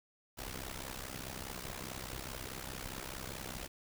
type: noise with amplitude modulation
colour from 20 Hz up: pink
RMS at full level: -40 dBFS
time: 0.37-3.68 s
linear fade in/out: 20 ms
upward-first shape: sine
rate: 64.8 Hz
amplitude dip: 85%
effects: none